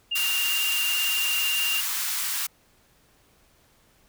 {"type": "tone with vibrato", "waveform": "sine", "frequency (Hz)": 2794, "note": "F7", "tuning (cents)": 0, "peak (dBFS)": -24, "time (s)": [0.11, 1.81], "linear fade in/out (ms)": 10, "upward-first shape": "sine", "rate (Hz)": 18, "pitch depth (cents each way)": 22}
{"type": "high-pass noise", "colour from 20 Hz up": "white", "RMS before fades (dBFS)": -28, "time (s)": [0.15, 2.47], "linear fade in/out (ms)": 10, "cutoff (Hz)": 1000, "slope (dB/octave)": 24}
{"effects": ["pink hiss -61 dBFS RMS until 4.08 s"]}